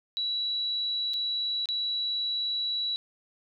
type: tone with dropouts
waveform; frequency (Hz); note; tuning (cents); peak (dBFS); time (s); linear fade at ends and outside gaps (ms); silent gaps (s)
sine; 3921; B7; -13; -27; 0.17-2.96; 0; 1.135-1.14 / 1.657-1.688
effects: none